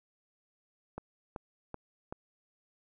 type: click train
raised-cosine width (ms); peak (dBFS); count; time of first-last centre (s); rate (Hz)
1; -25; 4; 0.98-2.125; 2.62
effects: none